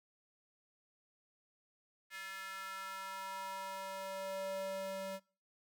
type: tone with high-pass filter sweep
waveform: square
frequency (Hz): 192.6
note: G3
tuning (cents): -30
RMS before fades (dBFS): -43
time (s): 2.1-5.2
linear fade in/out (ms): 50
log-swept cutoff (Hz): 1800 to 410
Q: 2.9
effects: noise-tail reverb RT60 0.4 s tail -23 dB re dry